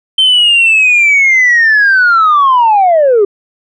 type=linear sweep; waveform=sine; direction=down; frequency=3116 to 386.8 Hz; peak=-3 dBFS; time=0.18-3.25 s; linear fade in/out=5 ms; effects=tanh soft clip ceiling -2 dBFS